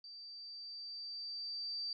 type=tone with level ramp; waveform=sine; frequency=4652 Hz; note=D8; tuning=17 cents flat; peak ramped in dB=-49 to -37 dBFS; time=0.04-1.93 s; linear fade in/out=2 ms; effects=none